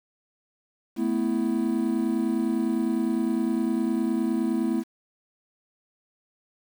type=chord; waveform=triangle; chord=A suspended second; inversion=none; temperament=equal with one note detuned; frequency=220 / 249.8 / 329.6 Hz; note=A3 / B3 / E4; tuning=0 / +20 / 0 cents; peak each=-25 dBFS; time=0.96-4.84 s; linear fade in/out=50 ms; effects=8-bit

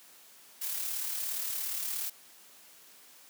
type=noise with amplitude modulation; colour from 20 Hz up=blue; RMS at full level=-33 dBFS; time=0.61-2.1 s; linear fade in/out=10 ms; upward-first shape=sine; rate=37.1 Hz; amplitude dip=40%; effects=white hiss -56 dBFS RMS until 3.29 s + high-pass 200 Hz 12 dB/octave

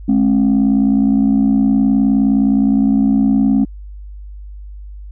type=tone pair together; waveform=sine; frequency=210.3 / 269.7 Hz; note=G#3 / C#4; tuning=+22 / -47 cents; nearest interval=major third; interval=431 cents; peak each=-11 dBFS; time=0.08-3.65 s; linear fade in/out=10 ms; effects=tanh soft clip ceiling -6 dBFS + added 50 Hz sine -29 dBFS peak until 5.11 s

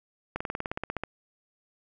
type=slowing click train; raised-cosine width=0.5 ms; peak=-16 dBFS; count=13; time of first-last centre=0.36-1.036 s; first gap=45 ms; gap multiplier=1.04; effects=none

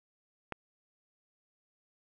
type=click; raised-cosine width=0.5 ms; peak=-21 dBFS; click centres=0.523 s; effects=none

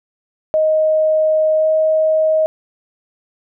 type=tone with pitch glide; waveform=sine; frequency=625 to 629.3 Hz; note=D#5 to D#5; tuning=+8 to +19 cents; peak=-11 dBFS; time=0.54-2.46 s; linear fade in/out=0 ms; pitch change=+11 cents; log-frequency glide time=1.57-1.67 s; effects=none

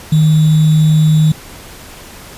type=tone with sample-and-hold; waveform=sine; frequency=155.56 Hz; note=D#3; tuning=in tune; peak=-6 dBFS; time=0.12-1.32 s; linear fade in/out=5 ms; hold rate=3675 Hz; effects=pink hiss -34 dBFS RMS until 2.37 s + resampled to 32000 Hz

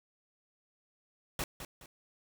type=noise with echo; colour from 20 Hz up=pink; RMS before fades=-35 dBFS; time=1.39-1.44 s; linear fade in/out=2 ms; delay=210 ms; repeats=2; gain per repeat=-9 dB; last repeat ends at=1.86 s; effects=none

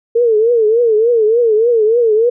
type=tone with vibrato; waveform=sine; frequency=453.1 Hz; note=A#4; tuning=49 cents flat; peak=-8 dBFS; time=0.15-2.3 s; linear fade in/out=10 ms; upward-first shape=triangle; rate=3.4 Hz; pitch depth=140 cents each way; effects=none

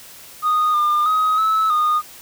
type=tone with pitch steps; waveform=sine; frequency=1237 / 1204 / 1261 / 1300 / 1228 Hz; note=D#6 / D6 / D#6 / E6 / D#6; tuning=-10 / +43 / +23 / -24 / -23 cents; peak=-12 dBFS; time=0.42-2.02 s; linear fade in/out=50 ms; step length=320 ms; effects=tanh soft clip ceiling -13 dBFS + white hiss -41 dBFS RMS until 2.21 s

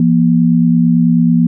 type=tone pair together; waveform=sine; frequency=170.14 / 239.3 Hz; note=F3 / A#3; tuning=-45 / +46 cents; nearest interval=tritone; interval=591 cents; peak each=-10 dBFS; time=0-1.47 s; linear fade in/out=2 ms; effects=none

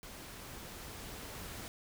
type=noise with level ramp; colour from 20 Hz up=pink; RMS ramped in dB=-49 to -45 dBFS; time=0.03-1.68 s; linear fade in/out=0 ms; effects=none

